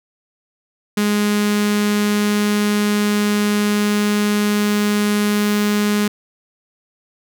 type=tone with notch filter; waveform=sawtooth; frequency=207.7 Hz; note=G#3; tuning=in tune; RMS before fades=-17 dBFS; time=0.97-6.08 s; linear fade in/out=5 ms; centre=700 Hz; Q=1.2; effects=none